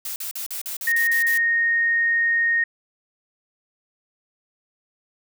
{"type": "noise bursts", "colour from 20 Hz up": "blue", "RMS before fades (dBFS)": -30, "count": 9, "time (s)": [0.05, 1.376], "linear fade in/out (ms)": 2, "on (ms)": 110, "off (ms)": 42}
{"type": "tone", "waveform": "sine", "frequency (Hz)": 1856, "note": "A#6", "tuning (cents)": -8, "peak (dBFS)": -17, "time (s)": [0.87, 2.64], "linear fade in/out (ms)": 5}
{"effects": []}